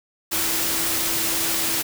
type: tone in noise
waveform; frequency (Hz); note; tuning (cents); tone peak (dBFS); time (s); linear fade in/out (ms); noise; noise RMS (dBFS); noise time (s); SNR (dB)
sine; 329.6; E4; 0; -34; 0.31-1.83; 20; white; -23; 0.31-1.83; -14
effects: none